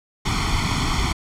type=noise with comb filter; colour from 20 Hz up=pink; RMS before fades=-21 dBFS; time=0.25-1.13 s; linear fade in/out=10 ms; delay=0.91 ms; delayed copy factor=+1; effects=low-pass 6000 Hz 12 dB/octave